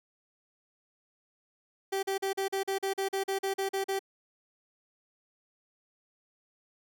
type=tone bursts; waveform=30% pulse; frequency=388.6 Hz; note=G4; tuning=15 cents flat; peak=-26 dBFS; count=14; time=1.92-3.993 s; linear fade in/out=10 ms; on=110 ms; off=41 ms; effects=none